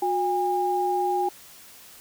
sine tone pair together, 361.5 / 811.5 Hz, F#4 / G#5, -40 / -40 cents, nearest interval octave + major second, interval 1400 cents, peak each -26 / -23 dBFS, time 0.02-1.29 s, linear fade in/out 5 ms, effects white hiss -48 dBFS RMS until 2 s

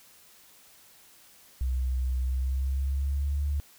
sine tone with pitch glide, 63.7 to 71.92 Hz, C2 to D2, -46 to -36 cents, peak -25 dBFS, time 1.61-3.6 s, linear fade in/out 0 ms, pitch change +210 cents, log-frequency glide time 2.22-3.42 s, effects white hiss -56 dBFS RMS until 3.78 s

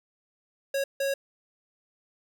square tone bursts at uneven times, 550 Hz, C#5, 14 cents flat, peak -26 dBFS, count 2, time 0.74-0.84 / 1-1.14 s, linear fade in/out 5 ms, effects none

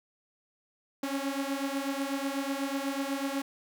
sawtooth beating tone pair, 271.9 / 280 Hz, C#4 / C#4, -33 / +18 cents, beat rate 8.1 Hz, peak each -29 / -30 dBFS, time 1.03-3.42 s, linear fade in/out 5 ms, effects none

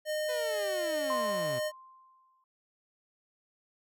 square tone, 612 Hz, D#5, 29 cents flat, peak -31 dBFS, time 0.05-1.72 s, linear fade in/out 50 ms
sawtooth linear sweep, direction down, 508 to 115.9 Hz, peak -34 dBFS, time 0.28-1.6 s, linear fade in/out 20 ms
sine tone with exponential decay, 1046.5 Hz, C6, in tune, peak -29 dBFS, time 1.1-2.44 s, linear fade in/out 2 ms, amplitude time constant 290 ms
effects none

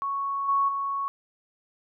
sine tone with level steps, 1108.7 Hz, C#6, in tune, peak -26 / -20 / -26 dBFS, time 0.02-1.08 s, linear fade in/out 0 ms, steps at 0.48 / 0.68 s, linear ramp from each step 10 ms, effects none

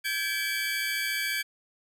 30% pulse tone cluster, 1576 / 1690 / 2305 Hz, G6 / G#6 / D7, +9 / +30 / -33 cents, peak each -31 / -31 / -28 dBFS, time 0.04-1.43 s, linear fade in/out 20 ms, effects none

